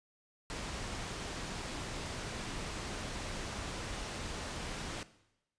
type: low-pass noise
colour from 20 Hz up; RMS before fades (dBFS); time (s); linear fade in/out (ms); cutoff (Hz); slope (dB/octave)
pink; -41; 0.5-5.03; 0; 8000; 12
effects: noise-tail reverb RT60 0.9 s tail -17 dB re dry + resampled to 22050 Hz